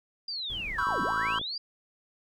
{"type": "linear two-way sweep", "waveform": "sine", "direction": "down then up", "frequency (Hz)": [4859, 144.9, 4859], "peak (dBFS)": -32, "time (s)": [0.28, 1.58], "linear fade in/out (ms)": 5, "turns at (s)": 1.02}
{"type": "noise", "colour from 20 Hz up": "brown", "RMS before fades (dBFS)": -42, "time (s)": [0.5, 0.83], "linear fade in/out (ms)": 0}
{"type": "chord", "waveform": "triangle", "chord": "C# half-diminished seventh", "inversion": "third", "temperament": "equal", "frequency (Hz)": [987.8, 1108.7, 1318.5, 1568], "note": ["B5", "C#6", "E6", "G6"], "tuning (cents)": [0, 0, 0, 0], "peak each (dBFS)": -31, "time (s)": [0.78, 1.39], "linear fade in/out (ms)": 5}
{"type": "click train", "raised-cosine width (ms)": 2, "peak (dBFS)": -29, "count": 31, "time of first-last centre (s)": [0.87, 1.413], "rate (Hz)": 55.2}
{"effects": []}